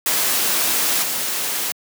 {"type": "noise with level steps", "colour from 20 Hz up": "white", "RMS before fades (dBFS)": [-19, -23], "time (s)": [0.06, 1.72], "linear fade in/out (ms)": 2, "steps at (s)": 1.02, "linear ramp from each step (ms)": 20, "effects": ["high-pass 200 Hz 12 dB/octave"]}